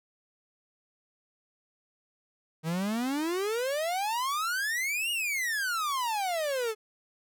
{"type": "exponential two-way sweep", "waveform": "45% pulse", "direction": "up then down", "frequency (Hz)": [154.9, 2899, 421.8], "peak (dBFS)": -28, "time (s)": [2.63, 6.75], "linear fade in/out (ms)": 50, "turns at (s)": 5.11, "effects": []}